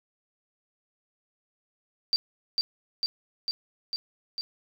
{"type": "tone with echo", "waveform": "sine", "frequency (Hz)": 4673, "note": "D8", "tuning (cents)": -9, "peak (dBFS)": -20, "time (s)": [2.13, 2.16], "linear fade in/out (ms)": 0, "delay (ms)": 450, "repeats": 5, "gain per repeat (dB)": -2, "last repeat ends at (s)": 4.41, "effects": []}